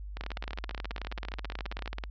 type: two click trains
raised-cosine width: 0.3 ms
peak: -23 / -20 dBFS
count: 26 / 35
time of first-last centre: 0.17-1.859 / 0.21-2.038 s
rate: 14.8 / 18.6 Hz
effects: added 50 Hz sine -38 dBFS peak until 2.1 s + resampled to 16000 Hz

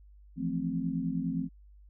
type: chord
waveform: sine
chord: F major seventh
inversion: third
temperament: equal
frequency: 164.81 / 174.61 / 220 / 261.6 Hz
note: E3 / F3 / A3 / C4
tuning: 0 / 0 / 0 / 0 cents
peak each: -36 / -34 / -37 / -33 dBFS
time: 0.36-1.49 s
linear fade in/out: 50 ms
effects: added 50 Hz sine -52 dBFS peak until 1.89 s

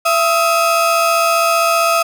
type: tone pair together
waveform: 35% pulse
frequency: 671 / 1266.7 Hz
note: E5 / D#6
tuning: +31 / +31 cents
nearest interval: major seventh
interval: 1100 cents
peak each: -13 dBFS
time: 0.05-2.03 s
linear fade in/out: 10 ms
effects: none

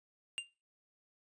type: tone with exponential decay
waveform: square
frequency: 2794 Hz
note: F7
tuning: in tune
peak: -31 dBFS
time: 0.38-0.47 s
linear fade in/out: 0 ms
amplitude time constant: 18 ms
effects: noise-tail reverb RT60 0.3 s tail -18 dB re dry + resampled to 22050 Hz

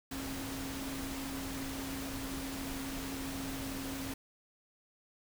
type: tone in noise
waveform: sine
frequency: 270 Hz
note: C#4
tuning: 45 cents flat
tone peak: -40 dBFS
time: 0.11-4.14 s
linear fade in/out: 5 ms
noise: pink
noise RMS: -42 dBFS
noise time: 0.11-4.14 s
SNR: -1 dB
effects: none

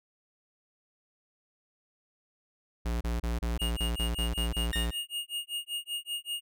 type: tone bursts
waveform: square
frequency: 58.27 Hz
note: A#1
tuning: in tune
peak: -29 dBFS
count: 11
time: 2.85-4.91 s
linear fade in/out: 10 ms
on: 160 ms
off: 30 ms
type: tone with tremolo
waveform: square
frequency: 2850 Hz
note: F7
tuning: 34 cents sharp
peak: -31 dBFS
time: 3.59-6.41 s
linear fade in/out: 20 ms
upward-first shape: sine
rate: 5.2 Hz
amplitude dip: 100%
type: tone with exponential decay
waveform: 30% pulse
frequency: 1838 Hz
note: A#6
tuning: 25 cents flat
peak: -27 dBFS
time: 4.73-5.05 s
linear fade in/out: 0 ms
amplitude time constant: 68 ms
effects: none

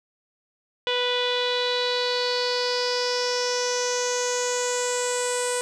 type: tone with low-pass filter sweep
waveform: sawtooth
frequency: 492.9 Hz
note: B4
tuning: 3 cents flat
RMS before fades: -25 dBFS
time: 0.87-5.61 s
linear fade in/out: 0 ms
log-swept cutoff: 3300 to 8600 Hz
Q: 6
effects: none

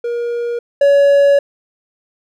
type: tone pair in turn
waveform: triangle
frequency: 474.4 / 564.2 Hz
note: A#4 / C#5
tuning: +30 / +30 cents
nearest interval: minor third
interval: 300 cents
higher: second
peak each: -15 / -5 dBFS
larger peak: second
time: 0.04-0.59 / 0.81-1.39 s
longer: second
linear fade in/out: 5 ms
effects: none

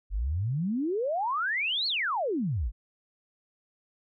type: exponential two-way sweep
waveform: sine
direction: up then down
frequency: 43.76 to 4478 to 43.76 Hz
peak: -26 dBFS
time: 0.1-2.72 s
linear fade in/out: 50 ms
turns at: 1.87 s
effects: none

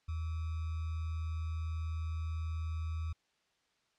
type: tone with sample-and-hold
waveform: sine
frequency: 80.7 Hz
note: E2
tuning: 36 cents flat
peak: -34 dBFS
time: 0.08-3.13 s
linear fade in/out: 10 ms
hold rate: 1225 Hz
effects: white hiss -75 dBFS RMS until 3.98 s + low-pass 5000 Hz 12 dB/octave

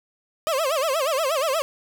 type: tone with vibrato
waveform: 30% pulse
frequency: 587.3 Hz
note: D5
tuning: in tune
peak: -18 dBFS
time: 0.47-1.62 s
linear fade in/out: 0 ms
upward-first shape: sine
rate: 8.4 Hz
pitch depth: 220 cents each way
effects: none

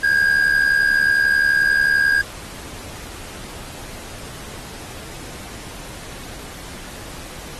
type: tone with amplitude modulation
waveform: triangle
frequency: 1623 Hz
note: G#6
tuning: 40 cents flat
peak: -9 dBFS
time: 0.03-2.22 s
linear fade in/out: 10 ms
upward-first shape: sine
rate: 71.3 Hz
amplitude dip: 65%
effects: pink hiss -36 dBFS RMS until 7.59 s + AAC 32 kbps

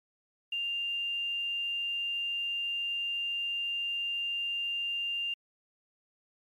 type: tone with quantisation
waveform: sine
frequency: 2794 Hz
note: F7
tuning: in tune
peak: -30 dBFS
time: 0.52-5.34 s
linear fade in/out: 5 ms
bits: 10
effects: MP3 64 kbps

